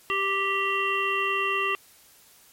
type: harmonic tone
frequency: 392 Hz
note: G4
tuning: in tune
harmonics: 1 / 3 / 5 / 7 / 8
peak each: -31 / -27 / -31 / -27 / -38 dBFS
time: 0.1-1.75 s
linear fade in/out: 0 ms
effects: white hiss -55 dBFS RMS until 2.52 s + MP3 64 kbps